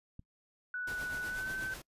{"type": "click", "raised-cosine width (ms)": 5, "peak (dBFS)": -35, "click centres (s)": 0.194}
{"type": "tone with pitch glide", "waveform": "sine", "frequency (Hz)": [1480, 1534.8], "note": ["F#6", "G6"], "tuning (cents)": [0, -37], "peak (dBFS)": -35, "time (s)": [0.74, 1.74], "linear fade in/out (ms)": 2, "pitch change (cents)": 63, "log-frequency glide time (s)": [1.27, 1.51]}
{"type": "noise with tremolo", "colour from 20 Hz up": "pink", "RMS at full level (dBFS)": -44, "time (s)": [0.87, 1.82], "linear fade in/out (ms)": 5, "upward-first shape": "triangle", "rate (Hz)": 8.2, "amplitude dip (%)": 55}
{"effects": ["noise-tail reverb RT60 0.1 s tail -24 dB re dry", "resampled to 32000 Hz"]}